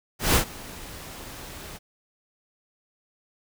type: noise with ADSR envelope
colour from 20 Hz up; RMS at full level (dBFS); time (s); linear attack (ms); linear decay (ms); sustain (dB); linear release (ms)
pink; -18; 0.19-1.79; 160; 95; -22; 32
effects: none